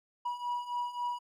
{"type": "beating tone pair", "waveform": "triangle", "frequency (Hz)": [968, 971.7], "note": ["B5", "B5"], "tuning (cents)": [-35, -28], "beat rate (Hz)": 3.7, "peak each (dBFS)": [-36, -32], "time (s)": [0.25, 1.19], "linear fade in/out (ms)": 10, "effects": ["MP3 96 kbps"]}